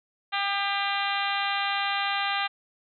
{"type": "harmonic tone with a mistuned harmonic", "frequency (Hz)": 398.4, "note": "G4", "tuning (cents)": 28, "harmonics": [2, 3, 4, 5, 6, 7, 8, 9, 10], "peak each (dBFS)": [-30, -32, -33, -34, -35, -35, -36, -37, -37], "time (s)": [0.32, 2.48], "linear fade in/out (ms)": 20, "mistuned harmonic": 3, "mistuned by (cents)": 17, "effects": []}